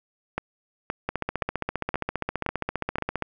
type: two click trains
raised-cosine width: 0.5 ms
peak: -11 / -11 dBFS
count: 6 / 33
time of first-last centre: 0.38-2.984 / 1.09-3.223 s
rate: 1.92 / 15 Hz
effects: none